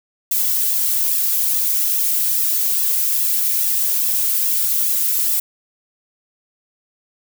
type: noise with flanger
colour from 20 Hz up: violet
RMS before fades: -18 dBFS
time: 0.31-5.4 s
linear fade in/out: 5 ms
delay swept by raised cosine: 1.3 to 2.9 ms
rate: 2.4 Hz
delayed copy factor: -0.75
effects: none